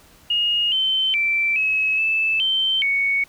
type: tone with pitch steps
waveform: sine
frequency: 2860 / 3082 / 2338 / 2570 / 2627 / 3107 / 2224 Hz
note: F7 / G7 / D7 / E7 / E7 / G7 / C#7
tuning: +41 / -30 / -8 / -45 / -7 / -16 / +5 cents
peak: -17 dBFS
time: 0.3-3.24 s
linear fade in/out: 5 ms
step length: 420 ms
effects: pink hiss -51 dBFS RMS until 3.28 s